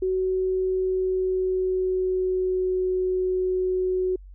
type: tone with pitch glide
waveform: sine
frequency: 373.9 to 369.6 Hz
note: F#4 to F#4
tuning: +18 to -2 cents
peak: -21 dBFS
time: 0.02-4.16 s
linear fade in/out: 5 ms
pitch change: -20 cents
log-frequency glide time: 0.77-2.88 s
effects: added 47 Hz sine -41 dBFS peak until 4.34 s